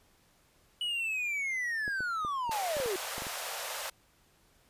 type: linear sweep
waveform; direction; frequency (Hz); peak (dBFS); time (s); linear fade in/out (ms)
triangle; down; 2960 to 355.3; -29; 0.81-2.96; 2
type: clicks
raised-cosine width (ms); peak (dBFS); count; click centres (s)
2; -29; 10; 1.879 / 2.006 / 2.249 / 2.494 / 2.768 / 2.801 / 2.86 / 3.181 / 3.221 / 3.268
type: high-pass noise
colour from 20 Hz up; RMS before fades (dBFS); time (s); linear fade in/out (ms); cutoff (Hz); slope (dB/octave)
pink; -38; 2.51-3.9; 5; 510; 48
effects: pink hiss -66 dBFS RMS until 4.69 s + resampled to 32000 Hz